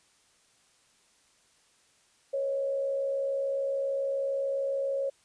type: tone with frequency modulation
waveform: sine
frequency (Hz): 548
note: C#5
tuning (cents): -20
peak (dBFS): -27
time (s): 2.33-5.1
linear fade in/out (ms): 10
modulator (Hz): 67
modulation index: 0.4
effects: white hiss -65 dBFS RMS until 5.24 s + resampled to 22050 Hz